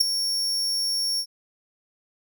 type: tone with ADSR envelope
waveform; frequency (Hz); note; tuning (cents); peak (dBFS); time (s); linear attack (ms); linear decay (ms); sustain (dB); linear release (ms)
40% pulse; 5500; F8; -27; -11; 0-1.26; 11; 8; -11; 68
effects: none